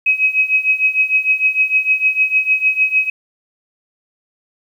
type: tone with tremolo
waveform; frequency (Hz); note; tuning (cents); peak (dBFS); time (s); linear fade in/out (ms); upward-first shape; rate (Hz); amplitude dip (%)
sine; 2543; D#7; +37; -8; 0.06-3.1; 5; triangle; 6.6; 90
effects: 8-bit